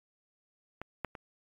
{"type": "clicks", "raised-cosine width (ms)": 0.5, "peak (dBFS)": [-24, -18, -28], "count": 3, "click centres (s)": [0.816, 1.047, 1.152], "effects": ["AAC 64 kbps"]}